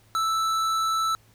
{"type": "tone with tanh clipping", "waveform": "sine", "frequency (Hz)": 1318.5, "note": "E6", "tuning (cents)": 0, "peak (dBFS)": -24, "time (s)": [0.15, 1.15], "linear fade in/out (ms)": 0, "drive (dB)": 15, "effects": ["added 109 Hz sine -57 dBFS peak until 1.34 s", "pink hiss -60 dBFS RMS until 1.34 s"]}